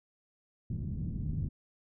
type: low-pass noise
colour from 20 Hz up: white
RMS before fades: -35 dBFS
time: 0.7-1.49 s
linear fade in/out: 5 ms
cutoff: 180 Hz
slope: 24 dB/octave
effects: none